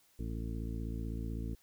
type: harmonic tone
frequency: 55.9 Hz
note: A1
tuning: 28 cents sharp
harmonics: 1 / 2 / 3 / 4 / 5 / 6 / 8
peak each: -38 / -42 / -47 / -45 / -47 / -50 / -53 dBFS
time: 0.19-1.55 s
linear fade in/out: 5 ms
effects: white hiss -68 dBFS RMS until 1.62 s